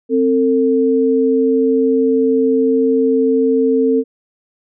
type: tone pair together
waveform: sine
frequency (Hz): 263.1 / 449.8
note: C4 / A4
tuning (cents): +10 / +38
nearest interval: major sixth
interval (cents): 928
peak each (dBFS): -14 / -13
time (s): 0.09-4.04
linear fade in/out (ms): 50
effects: none